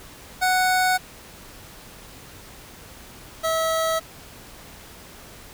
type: tone pair in turn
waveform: 25% pulse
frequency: 740 / 647.9 Hz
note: F#5 / E5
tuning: 0 / -30 cents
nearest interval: major second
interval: 230 cents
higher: first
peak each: -14 / -17 dBFS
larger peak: first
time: 0.41-0.98 / 3.43-4 s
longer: neither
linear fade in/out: 20 ms
effects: pink hiss -44 dBFS RMS until 5.53 s